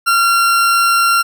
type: tone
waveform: 40% pulse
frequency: 1374 Hz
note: F6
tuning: 29 cents flat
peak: -9 dBFS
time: 0.06-1.23 s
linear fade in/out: 20 ms
effects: none